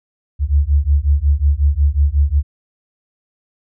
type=beating tone pair; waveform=sine; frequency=69.3 / 74.8 Hz; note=C#2 / D2; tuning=0 / +32 cents; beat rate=5.5 Hz; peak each=-14 dBFS; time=0.39-2.43 s; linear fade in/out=50 ms; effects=none